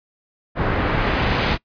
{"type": "noise with low-pass filter sweep", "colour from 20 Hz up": "pink", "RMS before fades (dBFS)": -20, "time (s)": [0.55, 1.58], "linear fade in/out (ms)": 50, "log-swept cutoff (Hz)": [1400, 3700], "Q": 0.94, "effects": ["noise-tail reverb RT60 0.1 s tail -22 dB re dry", "resampled to 11025 Hz"]}